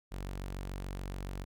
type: tone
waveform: sawtooth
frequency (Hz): 46.99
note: F#1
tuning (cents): +28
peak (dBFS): -34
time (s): 0.11-1.45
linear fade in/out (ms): 20
effects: none